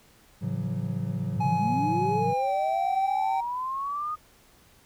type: chord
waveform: triangle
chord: F# minor seventh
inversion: first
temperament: equal with one note detuned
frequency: 110 / 138.59 / 168.96 / 185 Hz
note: A2 / C#3 / E3 / F#3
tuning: 0 / 0 / +43 / 0 cents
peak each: -31 dBFS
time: 0.41-2.34 s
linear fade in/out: 20 ms
type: linear sweep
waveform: sine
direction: up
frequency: 91.9 to 1244.5 Hz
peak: -28 dBFS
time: 1.35-4.16 s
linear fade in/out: 20 ms
type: tone with pitch glide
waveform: triangle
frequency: 839 to 773.8 Hz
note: G#5 to G5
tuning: +17 to -23 cents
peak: -23 dBFS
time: 1.4-3.41 s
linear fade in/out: 10 ms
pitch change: -140 cents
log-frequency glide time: 2.18-2.53 s
effects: pink hiss -58 dBFS RMS until 4.85 s